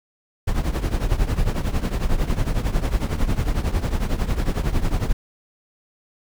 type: noise with tremolo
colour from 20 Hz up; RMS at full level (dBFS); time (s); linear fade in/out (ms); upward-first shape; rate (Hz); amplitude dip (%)
brown; -17; 0.47-5.13; 10; triangle; 11; 85
effects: none